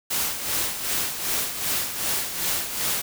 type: noise with tremolo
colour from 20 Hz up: white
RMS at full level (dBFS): -24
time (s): 0.1-3.02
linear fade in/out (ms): 10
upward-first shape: sine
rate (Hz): 2.6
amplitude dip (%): 60
effects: none